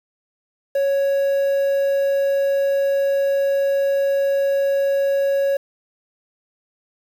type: tone with quantisation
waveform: triangle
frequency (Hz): 554.4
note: C#5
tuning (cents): 0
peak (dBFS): -14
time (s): 0.75-5.57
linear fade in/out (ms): 5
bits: 7
effects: none